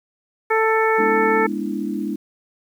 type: harmonic tone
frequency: 442.5 Hz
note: A4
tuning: 10 cents sharp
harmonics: 1 / 2 / 3 / 4 / 5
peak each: -18 / -21 / -23 / -24 / -25 dBFS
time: 0.5-1.47 s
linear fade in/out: 10 ms
type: chord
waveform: sine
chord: E dominant seventh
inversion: first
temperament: equal with one note detuned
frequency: 207.7 / 243.3 / 293.7 / 329.6 Hz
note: G#3 / B3 / D4 / E4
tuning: 0 / -26 / 0 / 0 cents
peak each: -26 / -30 / -27 / -28 dBFS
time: 0.98-2.16 s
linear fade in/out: 10 ms
effects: 8-bit